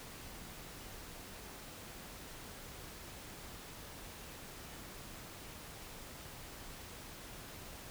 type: silence
effects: pink hiss -50 dBFS RMS until 7.9 s